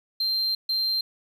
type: tone bursts at uneven times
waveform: sine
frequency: 4156 Hz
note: C8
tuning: 12 cents flat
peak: -20 dBFS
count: 2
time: 0.2-0.55 / 0.69-1.01 s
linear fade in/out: 5 ms
effects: tanh soft clip ceiling -21 dBFS + 9-bit